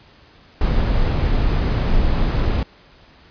brown noise, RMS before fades -17 dBFS, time 0.61-2.63 s, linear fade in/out 2 ms, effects pink hiss -49 dBFS RMS until 3.3 s + resampled to 11025 Hz

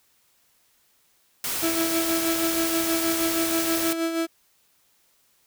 white noise, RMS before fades -28 dBFS, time 1.44-3.93 s, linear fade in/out 2 ms
35% pulse tone with tremolo, 329.6 Hz, E4, in tune, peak -20 dBFS, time 1.62-4.27 s, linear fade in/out 20 ms, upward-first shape sine, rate 6.3 Hz, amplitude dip 50%
effects white hiss -64 dBFS RMS until 5.46 s

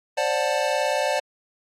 square chord, D dominant seventh, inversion third, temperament just, 528.6 / 587.3 / 734.2 / 881 Hz, C5 / D5 / F#5 / A5, +18 / 0 / -14 / +2 cents, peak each -28 / -25 / -29 / -29 dBFS, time 0.17-1.2 s, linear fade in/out 10 ms, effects low-pass 8000 Hz 12 dB/octave + AAC 48 kbps

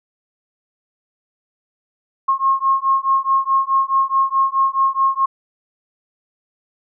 sine beating tone pair, 1076 / 1080.7 Hz, C6 / C#6, +48 / -44 cents, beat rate 4.7 Hz, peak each -17 / -17 dBFS, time 2.28-5.26 s, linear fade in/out 10 ms, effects none

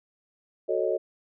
sine chord, D# half-diminished seventh, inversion first, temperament equal with one note detuned, 370 / 440 / 554.4 / 625.1 Hz, F#4 / A4 / C#5 / D#5, 0 / 0 / 0 / +8 cents, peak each -29 dBFS, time 0.68-0.98 s, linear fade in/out 20 ms, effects none

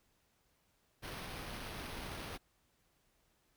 pink noise with sample-and-hold, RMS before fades -45 dBFS, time 1.02-2.38 s, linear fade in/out 20 ms, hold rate 7350 Hz, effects pink hiss -75 dBFS RMS until 3.56 s

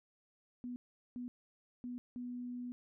sine tone bursts at uneven times, 245.7 Hz, B3, 9 cents flat, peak -40 dBFS, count 4, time 0.64-0.76 / 1.16-1.28 / 1.84-1.98 / 2.16-2.72 s, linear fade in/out 0 ms, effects none

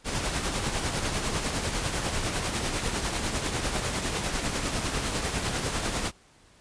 pink noise with tremolo, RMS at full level -27 dBFS, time 0.04-6.12 s, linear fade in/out 50 ms, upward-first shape triangle, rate 10 Hz, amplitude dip 50%, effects pink hiss -58 dBFS RMS until 6.6 s + resampled to 22050 Hz

